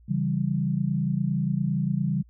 sine chord, C# diminished, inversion none, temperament equal with one note detuned, 138.59 / 165.96 / 196 Hz, C#3 / E3 / G3, 0 / +12 / 0 cents, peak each -27 dBFS, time 0.08-2.23 s, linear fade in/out 20 ms, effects added 58 Hz sine -51 dBFS peak until 2.29 s

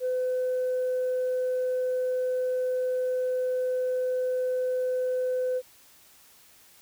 sine tone, 507 Hz, B4, 45 cents sharp, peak -23 dBFS, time 0-5.62 s, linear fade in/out 50 ms, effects tanh soft clip ceiling -22 dBFS + white hiss -56 dBFS RMS until 6.81 s

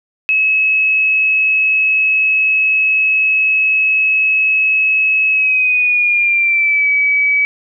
sine tone with pitch glide, 2576 to 2282 Hz, E7 to C#7, -41 to +50 cents, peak -10 dBFS, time 0.29-7.45 s, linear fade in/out 0 ms, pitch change -209 cents, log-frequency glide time 5.31-6.89 s, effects none

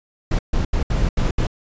brown noise bursts at uneven times, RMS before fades -18 dBFS, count 6, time 0.31-0.39 / 0.53-0.65 / 0.73-0.83 / 0.9-1.09 / 1.17-1.31 / 1.38-1.47 s, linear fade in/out 5 ms, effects resampled to 16000 Hz

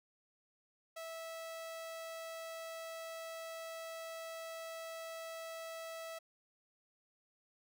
sawtooth tone, 654 Hz, E5, 14 cents flat, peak -40 dBFS, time 0.96-6.19 s, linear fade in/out 10 ms, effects none

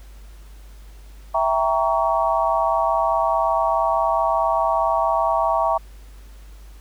sine chord, E diminished seventh, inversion none, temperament equal with one note detuned, 659.3 / 784 / 932.3 / 1123.6 Hz, E5 / G5 / Bb5 / Db6, 0 / 0 / 0 / +23 cents, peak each -21 / -24 / -22 / -23 dBFS, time 1.34-5.78 s, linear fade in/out 10 ms, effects added 50 Hz sine -39 dBFS peak until 6.8 s + pink hiss -53 dBFS RMS until 6.8 s

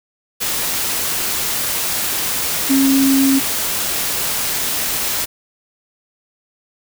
sine tone in noise, 270.7 Hz, C#4, 41 cents flat, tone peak -11 dBFS, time 2.69-3.4 s, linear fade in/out 20 ms, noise white, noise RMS -20 dBFS, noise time 0.4-5.26 s, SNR +6 dB, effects none

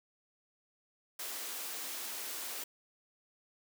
white high-pass noise, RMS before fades -41 dBFS, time 1.19-2.64 s, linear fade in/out 5 ms, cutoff 260 Hz, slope 24 dB/octave, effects none

